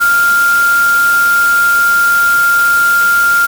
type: tone in noise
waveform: sine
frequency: 1396.9 Hz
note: F6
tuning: in tune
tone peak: -7 dBFS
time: 0-3.47 s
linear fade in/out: 20 ms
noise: white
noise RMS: -22 dBFS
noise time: 0-3.47 s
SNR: +12 dB
effects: none